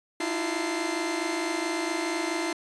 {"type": "tone cluster", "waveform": "sawtooth", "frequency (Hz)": [312.7, 337.2, 364.6, 884, 2083], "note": ["D#4", "E4", "F#4", "A5", "C7"], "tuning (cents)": [9, 39, -25, 8, -8], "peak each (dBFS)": [-30, -26, -33, -34, -32], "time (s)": [0.2, 2.53], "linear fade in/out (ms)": 5, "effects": ["resampled to 22050 Hz"]}